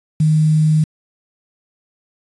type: tone with quantisation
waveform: sine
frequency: 155.2 Hz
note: D#3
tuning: 4 cents flat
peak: -10 dBFS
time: 0.2-0.84 s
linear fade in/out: 5 ms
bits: 6
effects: resampled to 24000 Hz